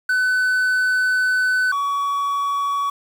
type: tone pair in turn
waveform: triangle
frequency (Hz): 1506 / 1128.2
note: F#6 / C#6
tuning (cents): +30 / +30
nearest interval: perfect fourth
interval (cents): 500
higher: first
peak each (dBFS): -14 / -17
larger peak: first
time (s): 0.09-1.72 / 1.72-2.9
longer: first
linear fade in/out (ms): 5
effects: 7-bit